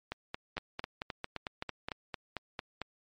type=two click trains; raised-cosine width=0.3 ms; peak=-20 / -20 dBFS; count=13 / 6; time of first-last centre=0.12-2.817 / 0.58-1.885 s; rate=4.45 / 3.83 Hz; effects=MP3 48 kbps